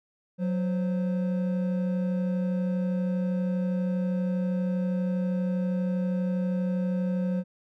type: tone pair together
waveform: triangle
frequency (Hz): 184.16 / 520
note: F#3 / C5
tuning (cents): -8 / -11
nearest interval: octave + tritone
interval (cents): 1797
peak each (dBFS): -23 / -33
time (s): 0.38-7.44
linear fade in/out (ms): 50
effects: none